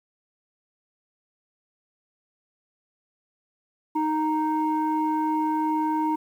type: tone pair together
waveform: sine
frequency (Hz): 311.1 / 930.5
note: D#4 / A#5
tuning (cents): 0 / -3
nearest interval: octave + perfect fifth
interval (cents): 1897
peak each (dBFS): -23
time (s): 3.95-6.16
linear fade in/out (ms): 10
effects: tanh soft clip ceiling -17 dBFS + 9-bit